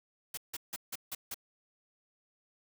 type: noise bursts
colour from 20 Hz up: white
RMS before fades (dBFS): -39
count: 6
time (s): 0.34-1.344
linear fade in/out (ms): 5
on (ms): 34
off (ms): 160
effects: none